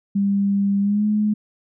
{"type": "tone with pitch glide", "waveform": "sine", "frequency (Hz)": [199.3, 211.2], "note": ["G3", "G#3"], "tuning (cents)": [29, 29], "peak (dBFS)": -16, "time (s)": [0.15, 1.34], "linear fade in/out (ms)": 10, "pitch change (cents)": 100, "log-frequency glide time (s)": [0.81, 1.05], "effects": []}